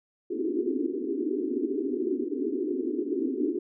white band-pass noise, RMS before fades -29 dBFS, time 0.3-3.59 s, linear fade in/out 5 ms, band 250 to 410 Hz, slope 96 dB/octave, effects none

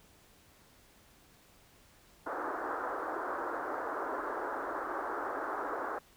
white band-pass noise, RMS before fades -37 dBFS, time 2.26-5.99 s, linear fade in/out 10 ms, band 290 to 1500 Hz, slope 48 dB/octave, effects pink hiss -62 dBFS RMS until 6.16 s

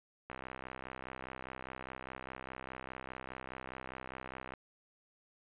click train, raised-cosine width 0.5 ms, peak -28 dBFS, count 276, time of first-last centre 0.3-4.537 s, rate 64.9 Hz, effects resampled to 8000 Hz

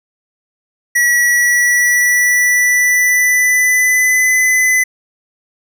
square tone with pitch glide, 1933 to 2015 Hz, B6 to B6, -38 to +34 cents, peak -10 dBFS, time 0.95-4.84 s, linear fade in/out 10 ms, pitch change +72 cents, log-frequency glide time 1.25-4.31 s, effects none

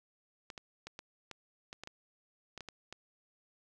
clicks, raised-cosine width 0.2 ms, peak -27 dBFS, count 12, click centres 0.502 / 0.578 / 0.87 / 0.991 / 1.313 / 1.729 / 1.836 / 1.874 / 2.577 / 2.607 / 2.687 / 2.926 s, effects none

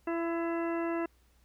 harmonic tone with a mistuned harmonic, 335.5 Hz, E4, 31 cents sharp, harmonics 1 / 2 / 3 / 4 / 5 / 6 / 8, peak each -31 / -37 / -41 / -43 / -45 / -47 / -49 dBFS, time 0.07-1.06 s, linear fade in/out 5 ms, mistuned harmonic 4, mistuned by -20 cents, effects added 60 Hz sine -64 dBFS peak until 1.44 s + pink hiss -70 dBFS RMS until 1.44 s

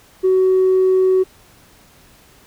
triangle tone with tanh clipping, 374.7 Hz, F#4, 22 cents sharp, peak -11 dBFS, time 0.23-1.24 s, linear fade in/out 20 ms, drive 5 dB, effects pink hiss -49 dBFS RMS until 2.46 s

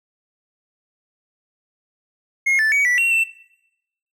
triangle tone with pitch steps, 2151 / 1756 / 2259 / 1961 / 2733 / 2681 Hz, C7 / A6 / C#7 / B6 / F7 / E7, +47 / -4 / +32 / -13 / -38 / +29 cents, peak -13 dBFS, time 2.46-3.24 s, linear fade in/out 10 ms, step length 130 ms, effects noise-tail reverb RT60 0.9 s tail -21 dB re dry

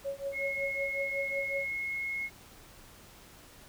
sine tone with tremolo, 554.4 Hz, C#5, in tune, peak -30 dBFS, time 0.04-1.68 s, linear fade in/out 20 ms, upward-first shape triangle, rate 5.4 Hz, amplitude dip 100%
sine tone, 2167 Hz, C#7, 40 cents flat, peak -32 dBFS, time 0.32-2.3 s, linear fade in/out 50 ms
effects pink hiss -54 dBFS RMS until 3.68 s

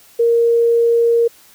sine tone, 466.7 Hz, A#4, 2 cents sharp, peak -10 dBFS, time 0.19-1.28 s, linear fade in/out 10 ms, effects white hiss -47 dBFS RMS until 1.54 s

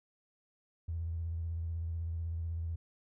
triangle tone with vibrato, 82.9 Hz, E2, 10 cents sharp, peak -30 dBFS, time 0.88-2.76 s, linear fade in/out 10 ms, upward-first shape square, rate 16 Hz, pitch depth 33 cents each way, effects tanh soft clip ceiling -32 dBFS

